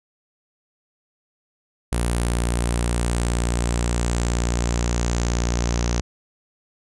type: tone with low-pass filter sweep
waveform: sawtooth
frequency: 59 Hz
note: A#1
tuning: 22 cents sharp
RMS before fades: -22 dBFS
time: 1.92-6.01 s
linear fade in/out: 5 ms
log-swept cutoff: 9700 to 6300 Hz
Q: 4.7
effects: none